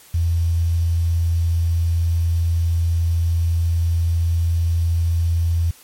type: tone with quantisation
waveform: sine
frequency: 84 Hz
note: E2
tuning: 33 cents sharp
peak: -15 dBFS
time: 0.14-5.71 s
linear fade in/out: 5 ms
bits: 7
effects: white hiss -47 dBFS RMS until 5.83 s + MP3 64 kbps